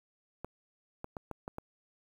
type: clicks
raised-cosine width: 1 ms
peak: -25 dBFS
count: 6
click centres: 0.446 / 1.044 / 1.168 / 1.313 / 1.479 / 1.584 s
effects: 9-bit